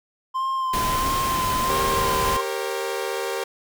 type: tone with vibrato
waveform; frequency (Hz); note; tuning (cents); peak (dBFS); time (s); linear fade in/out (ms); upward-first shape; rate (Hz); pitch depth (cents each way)
triangle; 1043; C6; -6; -20; 0.34-2.42; 20; sine; 1.5; 32
type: noise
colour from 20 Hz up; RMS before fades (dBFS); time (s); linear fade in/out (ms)
pink; -27; 0.73-2.37; 5
type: chord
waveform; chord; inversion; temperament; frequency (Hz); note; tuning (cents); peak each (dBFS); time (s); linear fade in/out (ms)
sawtooth; G diminished; none; equal with one note detuned; 392 / 466.2 / 542.6; G4 / Bb4 / Db5; 0 / 0 / -37; -25 / -25 / -27; 1.69-3.44; 5
effects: none